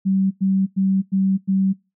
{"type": "tone bursts", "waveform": "sine", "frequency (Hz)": 192.2, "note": "G3", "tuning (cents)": -34, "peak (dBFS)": -15, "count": 5, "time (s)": [0.05, 1.734], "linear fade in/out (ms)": 20, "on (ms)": 260, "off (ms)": 96, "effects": ["noise-tail reverb RT60 0.3 s tail -26 dB re dry"]}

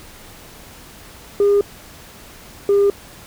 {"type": "tone pair in turn", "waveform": "sine", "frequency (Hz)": [405.4, 401.9], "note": ["G#4", "G4"], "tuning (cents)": [-42, 43], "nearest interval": "unison", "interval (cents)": 15, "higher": "first", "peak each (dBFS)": -9, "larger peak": "neither", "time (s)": [[1.4, 1.61], [2.69, 2.9]], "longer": "neither", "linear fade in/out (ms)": 2, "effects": ["tanh soft clip ceiling -9 dBFS", "pink hiss -41 dBFS RMS until 3.26 s"]}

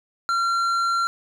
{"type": "tone with tanh clipping", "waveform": "sine", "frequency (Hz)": 1370, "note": "F6", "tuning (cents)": -34, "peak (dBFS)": -21, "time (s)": [0.29, 1.07], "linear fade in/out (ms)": 0, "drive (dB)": 10, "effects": []}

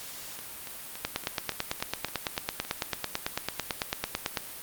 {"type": "two click trains", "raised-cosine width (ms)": 0.2, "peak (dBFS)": [-22, -10], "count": [9, 31], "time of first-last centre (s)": [[0.39, 2.65], [1.05, 4.372]], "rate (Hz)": [3.54, 9.03], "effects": ["white hiss -42 dBFS RMS until 4.62 s", "Opus 48 kbps"]}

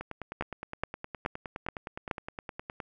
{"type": "two click trains", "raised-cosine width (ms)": 0.5, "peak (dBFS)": [-14, -22], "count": [5, 28], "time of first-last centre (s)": [[0.41, 2.112], [0.01, 2.802]], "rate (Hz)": [2.35, 9.67], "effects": []}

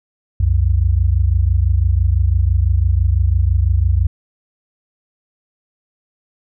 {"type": "tone pair together", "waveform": "sine", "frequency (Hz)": [63.92, 89.9], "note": ["C2", "F#2"], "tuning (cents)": [-40, -49], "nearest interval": "tritone", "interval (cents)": 591, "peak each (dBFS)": -14, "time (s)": [0.4, 4.07], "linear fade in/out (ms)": 5, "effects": []}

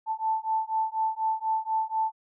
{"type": "beating tone pair", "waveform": "sine", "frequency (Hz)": [880, 884.1], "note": ["A5", "A5"], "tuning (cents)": [0, 8], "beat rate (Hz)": 4.1, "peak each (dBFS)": -28, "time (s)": [0.06, 2.12], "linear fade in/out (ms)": 50, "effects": []}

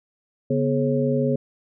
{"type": "tone cluster", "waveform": "sine", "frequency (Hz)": [140.1, 245.5, 422.3, 542], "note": ["C#3", "B3", "G#4", "C#5"], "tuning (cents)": [19, -10, 29, -39], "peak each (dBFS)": [-24, -23, -25, -25], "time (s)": [0.5, 1.36], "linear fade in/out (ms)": 5, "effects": []}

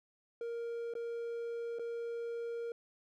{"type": "tone with dropouts", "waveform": "triangle", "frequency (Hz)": 467.3, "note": "A#4", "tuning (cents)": 4, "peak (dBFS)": -35, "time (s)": [0.41, 2.72], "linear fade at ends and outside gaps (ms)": 2, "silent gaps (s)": [[0.938, 0.952], [1.787, 1.794]], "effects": []}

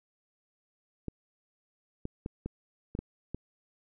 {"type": "clicks", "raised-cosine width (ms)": 3, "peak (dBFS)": -22, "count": 7, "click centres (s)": [1.083, 2.054, 2.261, 2.46, 2.951, 2.99, 3.346], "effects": []}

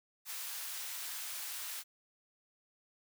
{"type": "high-pass noise", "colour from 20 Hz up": "white", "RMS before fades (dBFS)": -42, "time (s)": [0.25, 1.84], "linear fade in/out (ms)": 50, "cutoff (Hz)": 990, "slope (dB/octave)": 12, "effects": []}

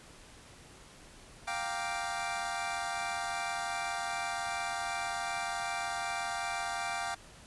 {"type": "chord", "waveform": "25% pulse", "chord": "G minor seventh", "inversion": "third", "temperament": "equal", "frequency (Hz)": [698.5, 784, 932.3, 1174.7], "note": ["F5", "G5", "Bb5", "D6"], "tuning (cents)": [0, 0, 0, 0], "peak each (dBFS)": [-34, -34, -39, -37], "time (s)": [1.47, 7.15], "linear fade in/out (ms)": 10, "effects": ["pink hiss -54 dBFS RMS until 7.46 s", "resampled to 24000 Hz"]}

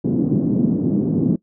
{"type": "band-pass noise", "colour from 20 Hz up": "white", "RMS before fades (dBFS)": -18, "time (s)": [0.04, 1.36], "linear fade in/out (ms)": 5, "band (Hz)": [150, 280], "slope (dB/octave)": 24, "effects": ["noise-tail reverb RT60 0.1 s tail -20 dB re dry"]}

